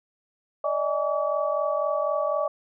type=tone cluster; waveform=sine; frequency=584 / 628 / 828 / 1142 Hz; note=D5 / D#5 / G#5 / D6; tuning=-10 / +16 / -5 / -49 cents; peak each=-26 / -27 / -35 / -29 dBFS; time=0.64-2.48 s; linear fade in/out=5 ms; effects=none